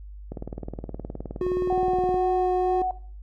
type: click train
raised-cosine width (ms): 2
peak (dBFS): -20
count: 36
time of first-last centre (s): 0.32-2.143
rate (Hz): 19.2
type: tone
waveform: triangle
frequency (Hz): 363.5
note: F#4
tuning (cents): -31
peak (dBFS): -21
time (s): 1.41-2.82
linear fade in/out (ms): 2
type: tone with vibrato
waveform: sine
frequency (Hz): 740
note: F#5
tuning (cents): 0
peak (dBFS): -23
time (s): 1.7-2.91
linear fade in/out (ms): 2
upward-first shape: sine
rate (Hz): 2.1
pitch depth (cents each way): 12
effects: noise-tail reverb RT60 0.5 s tail -18 dB re dry + added 50 Hz sine -38 dBFS peak until 3.22 s